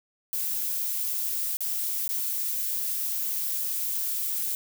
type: noise with dropouts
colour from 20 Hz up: violet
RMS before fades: -29 dBFS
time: 0.33-4.55 s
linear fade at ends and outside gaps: 1 ms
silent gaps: 1.57-1.606 / 2.079-2.09 s
effects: none